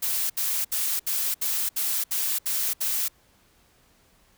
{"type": "noise bursts", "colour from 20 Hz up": "blue", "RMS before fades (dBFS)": -26, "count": 9, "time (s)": [0.02, 3.084], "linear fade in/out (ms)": 10, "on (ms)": 280, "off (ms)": 68, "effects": ["pink hiss -61 dBFS RMS until 4.37 s"]}